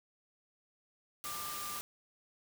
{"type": "tone in noise", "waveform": "sine", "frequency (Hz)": 1192, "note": "D6", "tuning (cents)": 25, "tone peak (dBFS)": -43, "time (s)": [1.25, 1.79], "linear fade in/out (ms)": 0, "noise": "white", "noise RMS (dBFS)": -42, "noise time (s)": [1.24, 1.81], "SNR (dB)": -4, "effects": []}